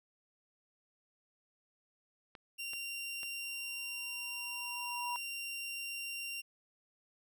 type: clicks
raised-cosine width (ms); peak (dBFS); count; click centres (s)
0.3; -33; 3; 2.352 / 2.734 / 3.232
type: tone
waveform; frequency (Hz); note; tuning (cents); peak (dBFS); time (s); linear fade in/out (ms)
sawtooth; 2767; F7; -17; -36; 2.58-6.42; 20
type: tone with exponential growth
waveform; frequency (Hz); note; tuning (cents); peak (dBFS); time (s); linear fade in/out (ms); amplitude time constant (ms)
sine; 971; B5; -30; -35; 3.41-5.16; 0; 380
effects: none